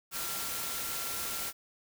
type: tone in noise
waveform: sine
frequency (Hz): 1370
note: F6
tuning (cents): -34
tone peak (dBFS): -46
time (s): 0.11-1.53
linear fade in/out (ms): 50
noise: white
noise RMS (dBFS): -36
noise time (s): 0.11-1.53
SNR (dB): -13
effects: none